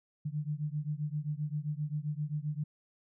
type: beating tone pair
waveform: sine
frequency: 146.5 / 154.1 Hz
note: D3 / D#3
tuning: -4 / -16 cents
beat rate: 7.6 Hz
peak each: -35 / -36 dBFS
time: 0.25-2.64 s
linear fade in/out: 10 ms
effects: none